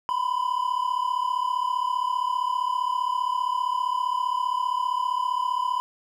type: tone pair together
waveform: triangle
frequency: 982.8 / 1018 Hz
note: B5 / C6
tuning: -9 / -48 cents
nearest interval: minor second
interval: 61 cents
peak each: -24 / -24 dBFS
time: 0.09-5.8 s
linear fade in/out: 0 ms
effects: none